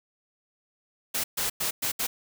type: noise bursts at uneven times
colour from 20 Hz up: white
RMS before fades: -28 dBFS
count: 5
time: 1.14-1.24 / 1.37-1.5 / 1.6-1.71 / 1.82-1.92 / 1.99-2.07 s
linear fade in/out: 10 ms
effects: none